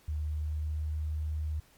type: tone with pitch glide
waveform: sine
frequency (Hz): 76 to 76.88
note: D#2 to D#2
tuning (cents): -40 to -20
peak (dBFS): -30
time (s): 0.08-1.6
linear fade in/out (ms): 5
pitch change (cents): +20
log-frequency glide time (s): 0.22-0.86
effects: pink hiss -62 dBFS RMS until 1.77 s + MP3 96 kbps